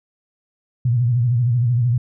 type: tone with vibrato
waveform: sine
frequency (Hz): 120.7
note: B2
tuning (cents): -39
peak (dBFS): -14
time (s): 0.85-1.98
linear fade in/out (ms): 5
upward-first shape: sine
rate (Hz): 13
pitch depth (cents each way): 98
effects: none